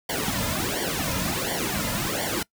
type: noise with flanger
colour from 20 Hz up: pink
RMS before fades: -27 dBFS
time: 0.09-2.43 s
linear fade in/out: 5 ms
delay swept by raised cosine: 0.77 to 2.67 ms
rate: 1.4 Hz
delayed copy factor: -0.9
effects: noise-tail reverb RT60 0.1 s tail -23 dB re dry